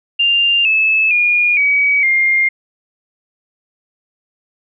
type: tone with pitch steps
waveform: sine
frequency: 2794 / 2607 / 2432 / 2269 / 2117 Hz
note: F7 / E7 / D#7 / C#7 / C7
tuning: 0 / -20 / -40 / +40 / +20 cents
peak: -10 dBFS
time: 0.19-2.49 s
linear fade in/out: 10 ms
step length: 460 ms
effects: none